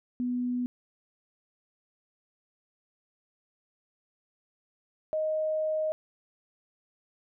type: tone pair in turn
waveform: sine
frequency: 246.9 / 623.6 Hz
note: B3 / D#5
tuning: 0 / +4 cents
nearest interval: octave + major third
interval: 1604 cents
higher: second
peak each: -27 / -26 dBFS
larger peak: second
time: 0.2-0.66 / 5.13-5.92 s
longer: second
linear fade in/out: 0 ms
effects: none